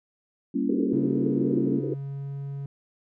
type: chord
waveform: sine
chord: G diminished seventh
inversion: none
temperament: equal with one note detuned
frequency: 196 / 233.1 / 277.2 / 335.4 Hz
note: G3 / Bb3 / Db4 / Fb4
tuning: 0 / 0 / 0 / +30 cents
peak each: -31 / -28 / -26 / -32 dBFS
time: 0.54-1.8 s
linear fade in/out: 10 ms
type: band-pass noise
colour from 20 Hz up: pink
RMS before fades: -30 dBFS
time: 0.69-1.94 s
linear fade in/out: 5 ms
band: 290 to 470 Hz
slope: 96 dB/octave
type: tone with pitch glide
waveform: triangle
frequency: 138.2 to 139.48 Hz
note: C#3 to C#3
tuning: -5 to +11 cents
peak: -29 dBFS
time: 0.93-2.66 s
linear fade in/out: 2 ms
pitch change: +16 cents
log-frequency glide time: 1.88-2.37 s
effects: none